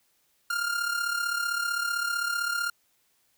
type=tone with amplitude modulation; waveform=45% pulse; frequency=1403 Hz; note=F6; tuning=8 cents sharp; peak=-24 dBFS; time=0.5-2.7 s; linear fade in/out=5 ms; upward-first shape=sine; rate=35.6 Hz; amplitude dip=60%; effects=white hiss -69 dBFS RMS until 3.37 s